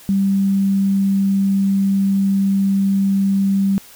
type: tone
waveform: sine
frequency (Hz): 195.9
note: G3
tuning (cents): -1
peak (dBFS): -13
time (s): 0.09-3.78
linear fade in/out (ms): 0
effects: white hiss -43 dBFS RMS until 3.95 s